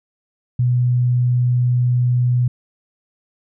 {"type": "tone", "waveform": "sine", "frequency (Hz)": 123.47, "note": "B2", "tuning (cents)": 0, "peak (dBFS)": -13, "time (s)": [0.59, 2.48], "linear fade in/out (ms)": 5, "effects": []}